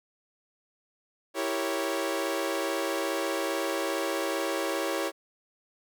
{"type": "chord", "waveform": "sawtooth", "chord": "E diminished seventh", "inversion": "none", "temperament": "equal", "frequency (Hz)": [329.6, 392, 466.2, 554.4], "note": ["E4", "G4", "Bb4", "Db5"], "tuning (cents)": [0, 0, 0, 0], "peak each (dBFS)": [-29, -30, -33, -28], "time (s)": [1.34, 5.12], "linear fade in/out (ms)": 50, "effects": []}